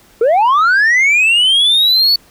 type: linear sweep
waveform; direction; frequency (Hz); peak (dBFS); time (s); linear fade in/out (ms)
sine; up; 429.4 to 4500; -5; 0.21-2.16; 5
effects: tanh soft clip ceiling -7 dBFS + pink hiss -47 dBFS RMS until 2.3 s